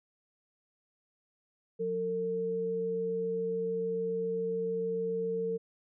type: tone pair together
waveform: sine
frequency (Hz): 180.5 / 453.5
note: F#3 / A#4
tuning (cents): -43 / -48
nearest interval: octave + major third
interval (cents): 1595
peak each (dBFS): -39 / -30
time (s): 1.79-5.58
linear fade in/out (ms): 20
effects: none